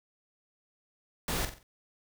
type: noise with echo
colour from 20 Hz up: pink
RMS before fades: -32 dBFS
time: 1.28-1.45 s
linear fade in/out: 2 ms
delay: 45 ms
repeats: 4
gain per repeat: -8 dB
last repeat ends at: 1.63 s
effects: none